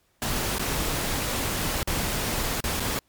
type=noise with dropouts; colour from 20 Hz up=pink; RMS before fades=-27 dBFS; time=0.22-2.99 s; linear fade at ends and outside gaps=1 ms; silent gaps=0.584-0.594 / 1.83-1.874 / 2.605-2.64 / 2.798-2.803 s; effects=pink hiss -67 dBFS RMS until 3.08 s + MP3 96 kbps